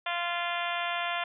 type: harmonic tone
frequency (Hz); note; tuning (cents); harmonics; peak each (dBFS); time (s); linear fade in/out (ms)
346.5; F4; -14; 2 / 3 / 4 / 5 / 6 / 7 / 8 / 9 / 10; -34 / -36 / -37 / -38 / -39 / -39 / -40 / -41 / -41; 0.06-1.24; 5
effects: none